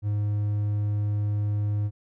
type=tone; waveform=triangle; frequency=103.8 Hz; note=G#2; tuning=in tune; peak=-21 dBFS; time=0.02-1.91 s; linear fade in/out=50 ms; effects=none